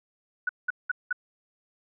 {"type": "tone bursts", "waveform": "sine", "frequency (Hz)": 1479, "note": "F#6", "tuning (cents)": -1, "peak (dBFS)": -23, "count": 4, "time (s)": [0.47, 1.128], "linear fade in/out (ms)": 5, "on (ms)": 22, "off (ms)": 190, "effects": []}